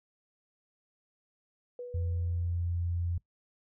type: tone with exponential decay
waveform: sine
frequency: 490 Hz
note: B4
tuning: 14 cents flat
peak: -36 dBFS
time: 1.79-2.71 s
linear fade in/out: 2 ms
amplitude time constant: 200 ms
type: tone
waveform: sine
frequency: 86.4 Hz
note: F2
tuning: 18 cents flat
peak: -29 dBFS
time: 1.94-3.18 s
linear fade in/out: 5 ms
effects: noise-tail reverb RT60 0.1 s tail -20 dB re dry